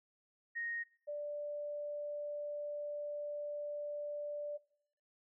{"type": "tone pair in turn", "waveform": "sine", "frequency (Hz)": [1864.7, 587.3], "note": ["A#6", "D5"], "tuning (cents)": [0, 0], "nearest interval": "octave + minor sixth", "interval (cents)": 2000, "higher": "first", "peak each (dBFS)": [-37, -38], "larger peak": "first", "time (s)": [[0.55, 0.84], [1.07, 4.58]], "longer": "second", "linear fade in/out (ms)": 20, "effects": ["noise-tail reverb RT60 0.7 s tail -21 dB re dry"]}